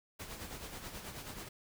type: noise with tremolo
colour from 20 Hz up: pink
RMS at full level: -44 dBFS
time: 0.19-1.49 s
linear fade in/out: 10 ms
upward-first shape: sine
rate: 9.3 Hz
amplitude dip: 50%
effects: none